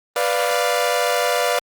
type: chord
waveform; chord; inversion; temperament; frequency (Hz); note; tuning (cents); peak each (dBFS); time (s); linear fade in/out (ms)
sawtooth; B diminished; none; equal; 493.9 / 587.3 / 698.5; B4 / D5 / F5; 0 / 0 / 0; -18; 0.16-1.59; 2
effects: Opus 24 kbps